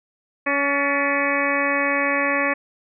harmonic tone with a mistuned harmonic, 281.2 Hz, C#4, 25 cents sharp, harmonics 1 / 2 / 3 / 4 / 5 / 6 / 7 / 8 / 9, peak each -27 / -25 / -32 / -26 / -34 / -25 / -27 / -26 / -30 dBFS, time 0.46-2.54 s, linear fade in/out 10 ms, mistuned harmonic 6, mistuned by +55 cents, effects none

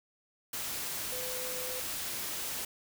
sine tone in noise, 506 Hz, B4, 42 cents sharp, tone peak -41 dBFS, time 1.12-1.8 s, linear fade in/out 5 ms, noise white, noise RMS -37 dBFS, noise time 0.53-2.65 s, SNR -7 dB, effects none

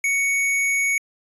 square tone, 2228 Hz, C#7, 8 cents sharp, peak -19 dBFS, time 0.04-0.98 s, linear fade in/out 2 ms, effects resampled to 24000 Hz

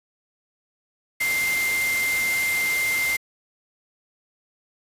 sine tone in noise, 2094 Hz, C7, 1 cent sharp, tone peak -21 dBFS, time 1.2-3.17 s, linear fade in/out 10 ms, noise white, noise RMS -29 dBFS, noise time 1.2-3.17 s, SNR +5 dB, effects resampled to 32000 Hz

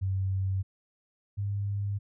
sine tone pair in turn, 95.6 / 100.84 Hz, G2 / G2, -43 / +49 cents, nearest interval minor second, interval 92 cents, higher second, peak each -26 / -28 dBFS, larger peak first, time 0.01-0.63 / 1.37-1.99 s, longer neither, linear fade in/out 20 ms, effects none

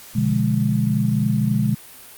sine chord, B diminished seventh, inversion none, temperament equal, 123.47 / 146.83 / 174.61 / 207.7 Hz, B2 / D3 / F3 / Ab3, 0 / 0 / 0 / 0 cents, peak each -21 / -23 / -26 / -20 dBFS, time 0.15-1.75 s, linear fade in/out 10 ms, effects white hiss -42 dBFS RMS until 2.17 s + Opus 48 kbps

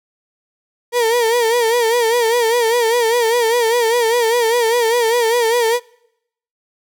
35% pulse tone with vibrato, 466.2 Hz, A#4, in tune, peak -11 dBFS, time 0.92-5.8 s, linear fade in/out 50 ms, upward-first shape sine, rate 5 Hz, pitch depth 84 cents each way, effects noise-tail reverb RT60 0.8 s tail -26 dB re dry

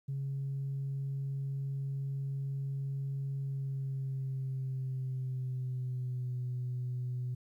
sine tone with pitch glide, 137.1 to 125 Hz, C#3 to B2, -19 to +21 cents, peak -32 dBFS, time 0.08-7.35 s, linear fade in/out 10 ms, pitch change -160 cents, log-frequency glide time 3.39-6.38 s, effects tanh soft clip ceiling -30 dBFS + 12-bit

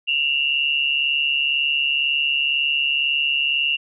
sine tone pair together, 2722 / 2864 Hz, F7 / F7, -45 / +43 cents, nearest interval minor second, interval 88 cents, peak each -20 / -21 dBFS, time 0.07-3.77 s, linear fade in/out 20 ms, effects none

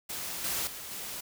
white noise with level steps, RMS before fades -37 / -32 / -42 / -39 dBFS, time 0.09-1.21 s, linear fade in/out 10 ms, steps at 0.44 / 0.67 / 0.91 s, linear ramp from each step 2 ms, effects none

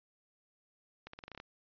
accelerating click train, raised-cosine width 0.3 ms, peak -30 dBFS, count 9, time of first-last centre 1.07-1.401 s, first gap 64 ms, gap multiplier 0.87, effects resampled to 11025 Hz

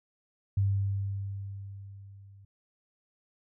sine tone with level ramp, 98.8 Hz, G2, 14 cents sharp, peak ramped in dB -22 to -51 dBFS, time 0.57-2.45 s, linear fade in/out 5 ms, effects none

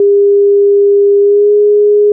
sine tone with pitch glide, 403.4 to 414.7 Hz, G4 to G#4, +50 to -3 cents, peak -4 dBFS, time 0-2.12 s, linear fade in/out 2 ms, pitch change +47 cents, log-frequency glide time 1.2-1.52 s, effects none

